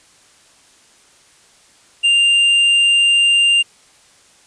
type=tone with hard clipping; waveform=sine; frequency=2794 Hz; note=F7; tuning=in tune; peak=-11 dBFS; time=2.03-3.63 s; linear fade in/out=20 ms; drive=4 dB; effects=white hiss -50 dBFS RMS until 4.46 s + resampled to 22050 Hz

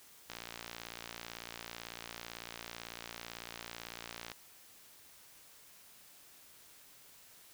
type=click train; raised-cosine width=0.2 ms; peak=-25 dBFS; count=234; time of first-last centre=0.3-4.317 s; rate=58 Hz; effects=white hiss -59 dBFS RMS until 7.53 s

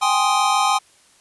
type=chord; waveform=square; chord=Ab major seventh; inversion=third; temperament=equal; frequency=784 / 830.6 / 1046.5 / 1244.5 Hz; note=G5 / Ab5 / C6 / Eb6; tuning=0 / 0 / 0 / 0 cents; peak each=-22 dBFS; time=0.01-0.79 s; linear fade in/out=20 ms; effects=white hiss -54 dBFS RMS until 1.2 s + resampled to 24000 Hz

